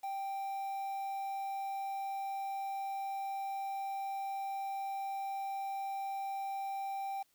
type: tone with quantisation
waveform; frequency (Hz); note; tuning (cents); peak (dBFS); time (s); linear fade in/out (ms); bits
triangle; 784; G5; 0; -34; 0.03-7.23; 10; 9
effects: white hiss -73 dBFS RMS until 7.34 s